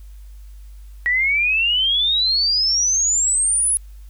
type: exponential sweep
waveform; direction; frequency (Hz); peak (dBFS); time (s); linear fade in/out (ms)
sine; up; 1909 to 10548; -15; 1.06-3.77; 0
effects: added 50 Hz sine -36 dBFS peak until 4.09 s + white hiss -58 dBFS RMS until 4.09 s